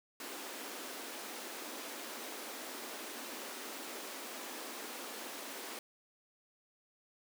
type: high-pass noise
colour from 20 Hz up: pink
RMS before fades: -45 dBFS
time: 0.2-5.79 s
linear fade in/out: 2 ms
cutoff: 240 Hz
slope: 48 dB/octave
effects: none